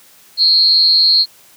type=tone with amplitude modulation; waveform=sine; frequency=4254 Hz; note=C8; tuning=28 cents sharp; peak=-5 dBFS; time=0.37-1.26 s; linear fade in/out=50 ms; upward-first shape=sine; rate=279 Hz; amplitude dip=60%; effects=white hiss -46 dBFS RMS until 1.56 s + high-pass 80 Hz 12 dB/octave